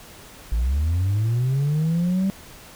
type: linear sweep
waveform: sine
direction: up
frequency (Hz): 51.91 to 196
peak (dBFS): -16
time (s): 0.52-2.3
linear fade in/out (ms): 0
effects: tanh soft clip ceiling -17 dBFS + pink hiss -44 dBFS RMS until 2.75 s